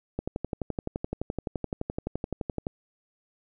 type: click train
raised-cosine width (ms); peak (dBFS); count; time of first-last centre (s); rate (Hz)
2; -16; 30; 0.19-2.669; 11.7
effects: none